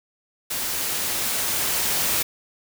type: noise with level ramp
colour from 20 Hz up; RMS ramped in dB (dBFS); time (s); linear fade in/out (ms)
white; -27 to -22; 0.5-2.23; 10
effects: none